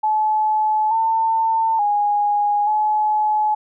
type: tone with pitch steps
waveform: sine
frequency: 860 / 897 / 825 / 852 Hz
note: A5 / A5 / G#5 / G#5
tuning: -40 / +33 / -12 / +44 cents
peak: -15 dBFS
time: 0.03-3.55 s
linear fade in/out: 10 ms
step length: 880 ms
effects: none